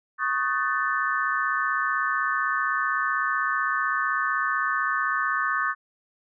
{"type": "chord", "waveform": "sine", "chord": "D# half-diminished seventh", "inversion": "third", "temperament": "equal with one note detuned", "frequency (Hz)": [1108.7, 1244.5, 1516.3, 1760], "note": ["C#6", "D#6", "F#6", "A6"], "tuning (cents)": [0, 0, 42, 0], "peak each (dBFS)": -28, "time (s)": [0.18, 5.75], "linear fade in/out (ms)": 50, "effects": []}